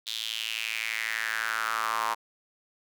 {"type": "tone with high-pass filter sweep", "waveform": "square", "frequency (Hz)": 55.9, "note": "A1", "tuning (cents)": 28, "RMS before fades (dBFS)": -31, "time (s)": [0.06, 2.15], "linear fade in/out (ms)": 20, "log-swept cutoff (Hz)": [3700, 980], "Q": 4.6, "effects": []}